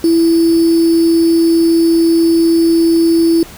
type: tone with sample-and-hold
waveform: sine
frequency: 331.7 Hz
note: E4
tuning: 11 cents sharp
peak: -7 dBFS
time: 0.04-3.43 s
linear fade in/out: 2 ms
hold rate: 4900 Hz
effects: pink hiss -35 dBFS RMS until 3.57 s